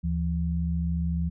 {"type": "tone pair together", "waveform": "sine", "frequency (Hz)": [75.3, 169.04], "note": ["D2", "E3"], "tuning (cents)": [44, 44], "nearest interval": "octave + major second", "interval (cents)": 1400, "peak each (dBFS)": -27, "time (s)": [0.03, 1.3], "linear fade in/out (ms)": 20, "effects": []}